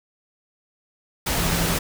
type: tone in noise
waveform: sine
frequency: 168.3 Hz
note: E3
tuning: 36 cents sharp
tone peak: -25 dBFS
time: 1.37-1.76 s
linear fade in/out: 10 ms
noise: pink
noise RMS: -23 dBFS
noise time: 1.26-1.79 s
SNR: -5 dB
effects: none